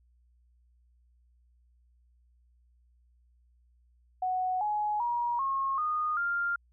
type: tone with pitch steps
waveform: sine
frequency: 740 / 840.3 / 954.1 / 1083.4 / 1230.2 / 1396.9 Hz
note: F#5 / G#5 / A#5 / C#6 / D#6 / F6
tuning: 0 / +20 / +40 / -40 / -20 / 0 cents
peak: -27 dBFS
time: 4.22-6.56 s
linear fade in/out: 5 ms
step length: 390 ms
effects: added 60 Hz sine -62 dBFS peak until 6.72 s